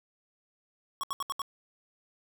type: tone bursts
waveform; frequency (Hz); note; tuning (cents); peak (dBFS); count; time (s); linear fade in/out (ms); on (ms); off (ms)
square; 1108.7; C#6; 0; -31; 5; 1.01-1.418; 0; 24; 72
effects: none